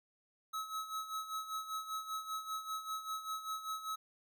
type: tone with tremolo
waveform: square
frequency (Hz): 1287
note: E6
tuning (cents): -42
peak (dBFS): -37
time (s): 0.53-3.96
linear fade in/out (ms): 10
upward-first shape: sine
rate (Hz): 5.1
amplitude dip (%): 70
effects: none